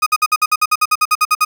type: tone bursts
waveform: 35% pulse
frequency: 1244.5 Hz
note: D#6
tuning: in tune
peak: -8 dBFS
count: 15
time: 0.02-1.45 s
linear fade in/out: 10 ms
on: 44 ms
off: 55 ms
effects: 7-bit